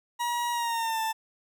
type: tone with pitch glide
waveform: 40% pulse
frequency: 956 to 886.8 Hz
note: A#5 to A5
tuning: +43 to +13 cents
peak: -26 dBFS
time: 0.19-1.13 s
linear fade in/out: 20 ms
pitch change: -130 cents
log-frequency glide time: 0.52-1.01 s
effects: none